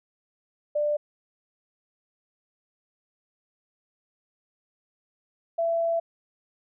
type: tone pair in turn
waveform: sine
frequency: 593 / 668.7 Hz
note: D5 / E5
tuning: +17 / +25 cents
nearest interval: major second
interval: 208 cents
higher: second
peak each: -22 dBFS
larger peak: neither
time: 0.75-0.97 / 5.58-6 s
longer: second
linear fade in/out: 10 ms
effects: none